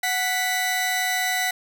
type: tone pair together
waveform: sawtooth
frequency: 740 / 1975.6 Hz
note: F#5 / B6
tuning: 0 / 0 cents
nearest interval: octave + perfect fourth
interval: 1700 cents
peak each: -22 / -20 dBFS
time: 0.03-1.51 s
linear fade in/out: 5 ms
effects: none